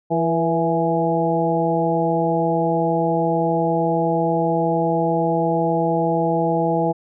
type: harmonic tone with a mistuned harmonic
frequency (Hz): 166.4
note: E3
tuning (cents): +17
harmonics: 1 / 2 / 3 / 4 / 5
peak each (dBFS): -23 / -23 / -23 / -23 / -23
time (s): 0.1-6.93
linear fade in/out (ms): 20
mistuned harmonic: 3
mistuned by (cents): -40
effects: none